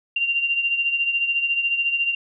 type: beating tone pair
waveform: sine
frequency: 2772 / 2786 Hz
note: F7 / F7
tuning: -14 / -5 cents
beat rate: 14 Hz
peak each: -20 / -27 dBFS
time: 0.16-2.15 s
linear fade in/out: 5 ms
effects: none